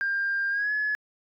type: tone with pitch glide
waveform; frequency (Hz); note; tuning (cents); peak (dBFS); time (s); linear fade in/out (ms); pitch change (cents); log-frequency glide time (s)
sine; 1598 to 1702.8; G6 to G#6; +33 to +43; -23; 0.01-0.95; 0; +110; 0.5-0.72
effects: tanh soft clip ceiling -20 dBFS

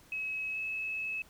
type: tone with pitch glide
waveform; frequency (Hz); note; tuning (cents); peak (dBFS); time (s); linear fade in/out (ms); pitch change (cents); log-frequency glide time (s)
sine; 2565 to 2589; E7 to E7; -48 to -32; -33; 0.12-1.22; 2; +16; 0.52-0.57
effects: pink hiss -60 dBFS RMS until 1.29 s

